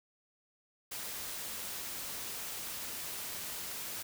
white noise, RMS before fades -41 dBFS, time 0.91-4.03 s, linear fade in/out 10 ms, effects none

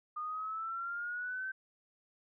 sine exponential sweep, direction up, 1217 to 1551 Hz, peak -36 dBFS, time 0.16-1.52 s, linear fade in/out 10 ms, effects none

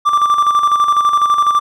triangle tone with tremolo, 1176 Hz, D6, 2 cents sharp, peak -6 dBFS, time 0.05-1.6 s, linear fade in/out 20 ms, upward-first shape square, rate 12 Hz, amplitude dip 50%, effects none

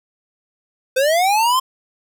square linear sweep, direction up, 502 to 1060 Hz, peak -14 dBFS, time 0.96-1.6 s, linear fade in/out 10 ms, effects none

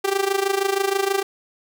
sawtooth tone with amplitude modulation, 392.3 Hz, G4, 1 cent sharp, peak -12 dBFS, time 0.04-1.23 s, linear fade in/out 10 ms, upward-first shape sine, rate 26.3 Hz, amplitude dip 80%, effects none

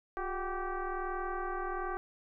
sine tone with frequency modulation, 402.6 Hz, G4, 46 cents sharp, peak -33 dBFS, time 0.17-1.97 s, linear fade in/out 0 ms, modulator 382 Hz, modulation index 2.9, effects none

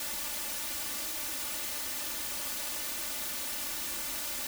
white noise with comb filter, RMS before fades -36 dBFS, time 0-4.47 s, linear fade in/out 2 ms, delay 3.4 ms, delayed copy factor +1, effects none

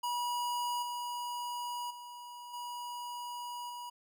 square tone with level steps, 968 Hz, B5, 35 cents flat, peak -33 / -37 / -46 / -40 / -42 dBFS, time 0.03-3.9 s, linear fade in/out 10 ms, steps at 0.82 / 1.9 / 2.53 / 3.69 s, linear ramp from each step 10 ms, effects none

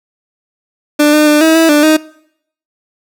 30% pulse tone with pitch steps, 296.4 / 302.5 / 298.7 / 320.7 / 326 / 295.7 / 311.9 Hz, D4 / D#4 / D4 / E4 / E4 / D4 / D#4, +16 / -49 / +29 / -48 / -19 / +12 / +4 cents, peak -3 dBFS, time 0.99-1.97 s, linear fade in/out 10 ms, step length 140 ms, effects noise-tail reverb RT60 0.7 s tail -22 dB re dry

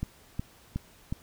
click train, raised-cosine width 5 ms, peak -18 dBFS, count 4, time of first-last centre 0.03-1.125 s, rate 2.74 Hz, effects pink hiss -57 dBFS RMS until 1.22 s

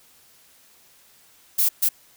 violet noise bursts at uneven times, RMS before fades -19 dBFS, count 2, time 1.58-1.69 / 1.82-1.89 s, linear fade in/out 10 ms, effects white hiss -55 dBFS RMS until 2.16 s

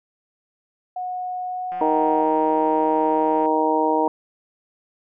sine tone with pitch glide, 730 to 739.8 Hz, F#5 to F#5, -24 to 0 cents, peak -25 dBFS, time 0.96-2.23 s, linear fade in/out 5 ms, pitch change +24 cents, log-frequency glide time 1.46-1.92 s
click train, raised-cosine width 0.5 ms, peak -27 dBFS, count 307, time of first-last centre 1.72-3.459 s, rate 176 Hz
harmonic tone, 156.4 Hz, D#3, 9 cents sharp, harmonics 2 / 3 / 4 / 5 / 6, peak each -23 / -23 / -25 / -25 / -21 dBFS, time 1.81-4.08 s, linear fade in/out 2 ms
effects none

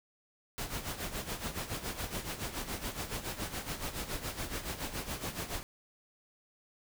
pink noise with tremolo, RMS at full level -36 dBFS, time 0.58-5.63 s, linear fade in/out 0 ms, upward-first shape sine, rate 7.1 Hz, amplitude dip 70%, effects none

